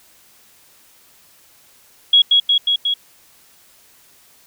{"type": "tone with echo", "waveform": "sine", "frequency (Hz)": 3322, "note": "G#7", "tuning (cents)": 0, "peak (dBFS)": -7, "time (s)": [2.13, 2.22], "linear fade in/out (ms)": 5, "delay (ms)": 180, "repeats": 4, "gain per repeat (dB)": -2, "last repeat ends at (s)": 2.94, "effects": ["white hiss -51 dBFS RMS until 4.46 s"]}